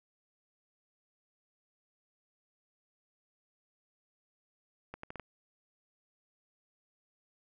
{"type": "accelerating click train", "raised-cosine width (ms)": 0.5, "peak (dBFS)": -27, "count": 5, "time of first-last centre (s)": [4.94, 5.197], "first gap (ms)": 94, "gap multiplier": 0.75, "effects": []}